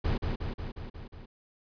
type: noise with echo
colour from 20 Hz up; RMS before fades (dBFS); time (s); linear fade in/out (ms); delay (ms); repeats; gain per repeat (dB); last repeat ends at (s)
brown; -28; 0.04-0.18; 10; 180; 6; -3; 1.26
effects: resampled to 11025 Hz